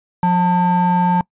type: ring-modulated tone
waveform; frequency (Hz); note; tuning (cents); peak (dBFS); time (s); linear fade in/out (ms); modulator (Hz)
triangle; 357.1; F4; +39; -7; 0.23-1.21; 2; 535
effects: noise-tail reverb RT60 0.1 s tail -24 dB re dry + resampled to 8000 Hz